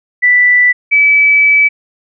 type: tone pair in turn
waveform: sine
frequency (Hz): 1975.5 / 2297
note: B6 / D7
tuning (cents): 0 / -39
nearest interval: minor third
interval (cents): 261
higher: second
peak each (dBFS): -5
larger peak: neither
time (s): 0.22-0.73 / 0.91-1.69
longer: second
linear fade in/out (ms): 20
effects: none